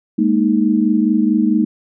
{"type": "chord", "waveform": "sine", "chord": "Ab suspended second", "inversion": "none", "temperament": "equal with one note detuned", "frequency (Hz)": [207.7, 232.3, 311.1], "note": ["Ab3", "Bb3", "Eb4"], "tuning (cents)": [0, -6, 0], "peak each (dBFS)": -16, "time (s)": [0.18, 1.65], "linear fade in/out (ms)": 10, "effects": []}